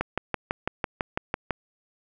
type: click train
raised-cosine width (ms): 0.5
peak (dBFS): -10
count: 10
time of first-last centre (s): 0.01-1.508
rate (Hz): 6.01
effects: none